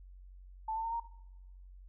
sine tone with pitch steps, 880 / 896.4 / 913.1 / 930.2 Hz, A5 / A5 / A#5 / A#5, 0 / +32 / -36 / -4 cents, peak -33 dBFS, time 0.68-1 s, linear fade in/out 5 ms, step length 80 ms, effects noise-tail reverb RT60 0.9 s tail -19 dB re dry + added 46 Hz sine -50 dBFS peak until 1.88 s

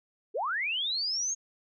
sine linear sweep, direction up, 360 to 6620 Hz, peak -28 dBFS, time 0.34-1.35 s, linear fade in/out 20 ms, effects none

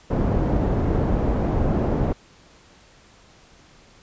pink low-pass noise, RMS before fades -21 dBFS, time 0.1-2.13 s, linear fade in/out 10 ms, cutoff 610 Hz, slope 12 dB/octave, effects pink hiss -52 dBFS RMS until 4.02 s + resampled to 16000 Hz

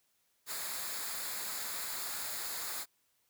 white noise with comb filter, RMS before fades -39 dBFS, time 0.46-2.86 s, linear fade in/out 50 ms, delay 0.34 ms, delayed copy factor -0.6, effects white hiss -75 dBFS RMS until 3.29 s

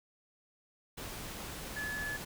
sine tone in noise, 1715 Hz, A6, 45 cents flat, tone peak -36 dBFS, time 1.76-2.17 s, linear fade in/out 10 ms, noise pink, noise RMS -43 dBFS, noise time 0.97-2.25 s, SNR +4 dB, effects none

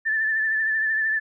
sine tone with vibrato, 1760 Hz, A6, in tune, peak -20 dBFS, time 0.05-1.2 s, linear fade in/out 20 ms, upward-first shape triangle, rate 13 Hz, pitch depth 42 cents each way, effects none

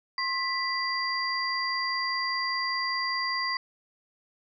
sine tone cluster, 1065 / 1980 / 4750 Hz, C6 / B6 / D8, +30 / +4 / +19 cents, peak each -31 dBFS, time 0.18-3.57 s, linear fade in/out 2 ms, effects none

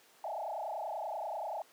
sine tone with frequency modulation, 744 Hz, F#5, 9 cents sharp, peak -35 dBFS, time 0.24-1.62 s, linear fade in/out 2 ms, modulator 30.4 Hz, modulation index 4.3, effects pink hiss -62 dBFS RMS until 1.72 s + high-pass 400 Hz 12 dB/octave

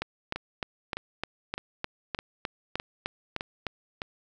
two click trains, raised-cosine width 0.3 ms, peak -17 / -14 dBFS, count 7 / 13, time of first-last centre 0.36-4.019 / 0.02-3.667 s, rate 1.64 / 3.29 Hz, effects none

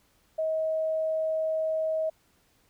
sine tone, 635 Hz, D#5, 35 cents sharp, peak -25 dBFS, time 0.38-2.1 s, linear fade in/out 10 ms, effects pink hiss -66 dBFS RMS until 2.69 s

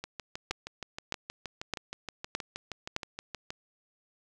two click trains, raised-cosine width 0.2 ms, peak -13 / -20 dBFS, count 5 / 23, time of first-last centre 0.51-2.964 / 0.04-3.505 s, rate 1.63 / 6.35 Hz, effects none

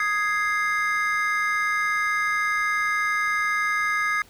triangle chord, Ab major, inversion second, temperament equal, 1244.5 / 1661.2 / 2093 Hz, Eb6 / Ab6 / C7, 0 / 0 / 0 cents, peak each -24 dBFS, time 0-4.22 s, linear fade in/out 2 ms, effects pink hiss -53 dBFS RMS until 4.29 s

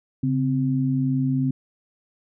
sine tone pair together, 138 / 260.5 Hz, C#3 / C4, -7 / -7 cents, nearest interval major seventh, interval 1100 cents, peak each -22 dBFS, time 0.23-1.51 s, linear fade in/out 5 ms, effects none

